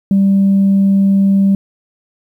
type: tone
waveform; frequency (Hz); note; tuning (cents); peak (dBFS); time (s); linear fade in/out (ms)
sine; 196; G3; 0; -6; 0.11-1.55; 2
effects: tanh soft clip ceiling -5 dBFS + 8-bit